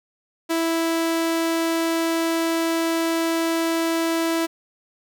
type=tone; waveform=sawtooth; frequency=329.6 Hz; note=E4; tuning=in tune; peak=-16 dBFS; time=0.49-4.47 s; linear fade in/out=20 ms; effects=none